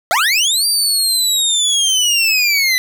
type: linear two-way sweep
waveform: 25% pulse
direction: up then down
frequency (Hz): 612 to 4732 to 1986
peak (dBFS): -8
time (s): 0.11-2.78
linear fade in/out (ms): 0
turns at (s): 0.66
effects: none